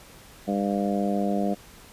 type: harmonic tone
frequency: 100.5 Hz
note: G2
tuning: 44 cents sharp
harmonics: 2 / 3 / 4 / 5 / 6 / 7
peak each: -25 / -31 / -34 / -33 / -32 / -31 dBFS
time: 0.47-1.55 s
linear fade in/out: 20 ms
effects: pink hiss -49 dBFS RMS until 1.92 s + resampled to 32000 Hz